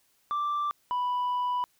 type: tone pair in turn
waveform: sine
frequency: 1174.7 / 987.8 Hz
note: D6 / B5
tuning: 0 / 0 cents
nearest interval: minor third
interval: 300 cents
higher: first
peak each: -24 / -23 dBFS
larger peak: second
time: 0.31-0.71 / 0.91-1.64 s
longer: second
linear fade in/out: 0 ms
effects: tanh soft clip ceiling -25 dBFS + white hiss -68 dBFS RMS until 1.79 s